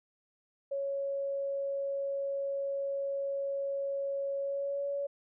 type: tone with pitch glide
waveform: sine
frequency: 554.4 to 563.4 Hz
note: C#5 to C#5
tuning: 0 to +28 cents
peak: -31 dBFS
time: 0.71-5.07 s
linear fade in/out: 10 ms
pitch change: +28 cents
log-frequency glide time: 4.39-4.88 s
effects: none